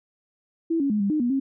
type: tone with pitch steps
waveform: sine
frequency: 329.5 / 278.9 / 210.3 / 199.8 / 305.9 / 241.7 / 270.3 Hz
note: E4 / C#4 / G#3 / G3 / D#4 / B3 / C#4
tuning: -1 / +11 / +22 / +33 / -29 / -37 / -44 cents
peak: -20 dBFS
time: 0.7-1.4 s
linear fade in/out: 10 ms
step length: 100 ms
effects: none